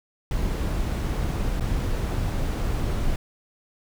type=noise with dropouts; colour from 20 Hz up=brown; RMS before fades=-25 dBFS; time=0.31-3.16 s; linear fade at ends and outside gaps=2 ms; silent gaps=1.599-1.607 s; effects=none